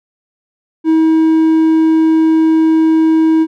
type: tone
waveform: triangle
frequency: 320 Hz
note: D#4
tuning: 49 cents sharp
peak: -5 dBFS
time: 0.84-3.47 s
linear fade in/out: 50 ms
effects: none